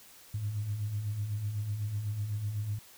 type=beating tone pair; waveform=sine; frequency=98 / 106 Hz; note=G2 / G#2; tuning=0 / +36 cents; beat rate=8 Hz; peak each=-40 / -31 dBFS; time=0.34-2.79 s; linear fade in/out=5 ms; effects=tanh soft clip ceiling -24 dBFS + white hiss -55 dBFS RMS until 2.97 s